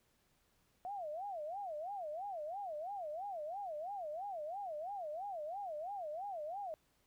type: tone with vibrato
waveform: sine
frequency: 698.5 Hz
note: F5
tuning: in tune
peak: -40 dBFS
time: 0.85-6.74 s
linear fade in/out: 0 ms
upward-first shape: sine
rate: 3 Hz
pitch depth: 280 cents each way
effects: pink hiss -75 dBFS RMS until 7.06 s